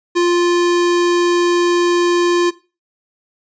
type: tone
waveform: square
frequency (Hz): 349.2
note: F4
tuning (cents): 0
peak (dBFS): -12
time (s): 0.15-2.51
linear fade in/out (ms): 20
effects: noise-tail reverb RT60 0.3 s tail -17 dB re dry + resampled to 16000 Hz